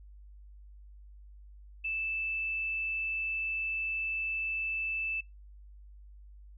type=tone; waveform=sine; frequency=2637 Hz; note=E7; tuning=in tune; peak=-31 dBFS; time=1.84-5.21 s; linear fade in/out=10 ms; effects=noise-tail reverb RT60 0.2 s tail -24 dB re dry + added 50 Hz sine -49 dBFS peak until 6.57 s